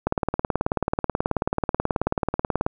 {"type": "click train", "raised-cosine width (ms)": 1, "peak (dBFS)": -7, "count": 49, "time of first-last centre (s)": [0.07, 2.665], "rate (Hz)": 18.5, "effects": []}